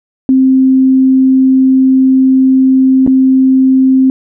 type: tone with dropouts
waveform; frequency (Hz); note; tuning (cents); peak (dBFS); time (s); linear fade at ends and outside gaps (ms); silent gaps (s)
sine; 262.6; C4; +6; -4; 0.29-4.1; 1; 3.065-3.075
effects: none